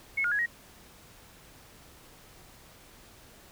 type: tone with pitch steps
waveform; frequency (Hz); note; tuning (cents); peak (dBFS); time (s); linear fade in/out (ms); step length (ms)
sine; 2186 / 1427 / 1670 / 1890; C#7 / F6 / G#6 / A#6; -25 / +37 / +9 / +23; -25; 0.17-0.462; 10; 73
effects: pink hiss -54 dBFS RMS until 3.51 s